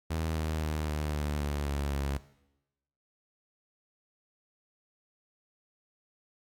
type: tone with pitch steps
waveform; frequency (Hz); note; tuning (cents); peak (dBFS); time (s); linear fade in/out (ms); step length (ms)
sawtooth; 80.2 / 78.59 / 77.02 / 75.48 / 73.97 / 72.49 / 71.04 / 69.62; E2 / D#2 / D#2 / D2 / D2 / D2 / C#2 / C#2; -47 / +18 / -17 / +48 / +13 / -22 / +43 / +8; -26; 0.1-2.18; 10; 260
effects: noise-tail reverb RT60 0.9 s tail -18 dB re dry + AAC 64 kbps